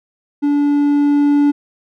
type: tone with level ramp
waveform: triangle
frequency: 288.8 Hz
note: D4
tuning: 29 cents flat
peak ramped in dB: -10 to -7 dBFS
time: 0.42-1.52 s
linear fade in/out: 20 ms
effects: none